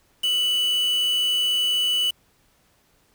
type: tone with quantisation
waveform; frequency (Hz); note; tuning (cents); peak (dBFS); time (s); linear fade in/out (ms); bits
triangle; 2969; F#7; +5; -18; 0.23-2.11; 10; 5
effects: pink hiss -62 dBFS RMS until 3.14 s